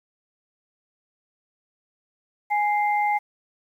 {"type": "tone pair together", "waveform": "sine", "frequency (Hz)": [830.6, 2093], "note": ["G#5", "C7"], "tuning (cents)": [0, 0], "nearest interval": "octave + major third", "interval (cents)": 1600, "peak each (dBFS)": [-20, -27], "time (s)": [2.5, 3.19], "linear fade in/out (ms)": 20, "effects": ["9-bit"]}